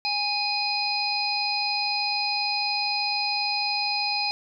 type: harmonic tone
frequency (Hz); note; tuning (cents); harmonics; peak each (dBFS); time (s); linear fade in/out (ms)
827; G#5; -8; 1 / 3 / 5 / 6; -29 / -29 / -29 / -29; 0.05-4.31; 0
effects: none